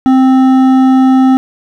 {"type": "tone with hard clipping", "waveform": "triangle", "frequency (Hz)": 261.6, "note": "C4", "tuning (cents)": 0, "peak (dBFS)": -6, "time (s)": [0.06, 1.37], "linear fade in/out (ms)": 0, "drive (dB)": 13, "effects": []}